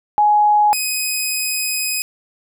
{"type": "tone pair in turn", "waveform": ["sine", "10% pulse"], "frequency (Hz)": [837, 2513], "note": ["G#5", "D#7"], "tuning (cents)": [13, 17], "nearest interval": "octave + perfect fifth", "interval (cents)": 1904, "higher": "second", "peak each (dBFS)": -10, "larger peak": "neither", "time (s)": [[0.18, 0.73], [0.73, 2.02]], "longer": "second", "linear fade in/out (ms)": 0, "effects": []}